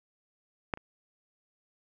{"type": "clicks", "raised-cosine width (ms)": 0.5, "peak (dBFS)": [-14, -30], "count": 2, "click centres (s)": [0.738, 0.774], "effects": []}